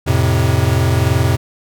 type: chord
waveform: square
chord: F major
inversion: none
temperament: equal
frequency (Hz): 87.31 / 110 / 130.81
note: F2 / A2 / C3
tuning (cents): 0 / 0 / 0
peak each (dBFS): -17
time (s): 0.06-1.37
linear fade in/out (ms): 20
effects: none